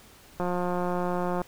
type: click train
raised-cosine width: 1 ms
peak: -16 dBFS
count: 182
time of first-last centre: 0.4-1.417 s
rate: 178 Hz
effects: pink hiss -53 dBFS RMS until 1.47 s